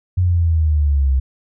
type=exponential sweep; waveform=sine; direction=down; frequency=92 to 64.9 Hz; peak=-12 dBFS; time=0.17-1.2 s; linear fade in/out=10 ms; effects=none